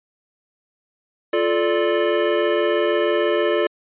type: chord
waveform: square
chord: D minor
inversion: first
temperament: equal with one note detuned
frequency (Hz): 349.2 / 435.4 / 587.3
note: F4 / A4 / D5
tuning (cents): 0 / -18 / 0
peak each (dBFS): -22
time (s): 1.33-3.67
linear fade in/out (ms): 5
effects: resampled to 8000 Hz